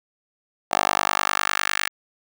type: tone with high-pass filter sweep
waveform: 10% pulse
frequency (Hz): 49.84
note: G1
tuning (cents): +29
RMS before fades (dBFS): -23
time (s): 0.71-1.89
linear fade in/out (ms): 10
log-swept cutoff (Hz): 740 to 1800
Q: 1.9
effects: none